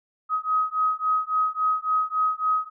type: beating tone pair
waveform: sine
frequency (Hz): 1262 / 1265.6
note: D#6 / D#6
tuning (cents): +24 / +29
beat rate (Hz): 3.6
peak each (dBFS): -24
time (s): 0.29-2.7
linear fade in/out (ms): 50
effects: none